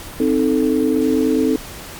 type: chord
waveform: sine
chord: A diminished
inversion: first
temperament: equal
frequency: 261.6 / 311.1 / 440 Hz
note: C4 / Eb4 / A4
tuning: 0 / 0 / 0 cents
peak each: -17 / -18 / -19 dBFS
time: 0.2-1.56 s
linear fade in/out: 2 ms
effects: pink hiss -34 dBFS RMS until 1.99 s + Opus 48 kbps